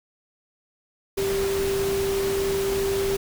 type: tone in noise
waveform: sine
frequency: 392 Hz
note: G4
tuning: in tune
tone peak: -22 dBFS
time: 1.17-3.17 s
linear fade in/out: 10 ms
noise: pink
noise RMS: -31 dBFS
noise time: 1.17-3.17 s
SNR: +6 dB
effects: none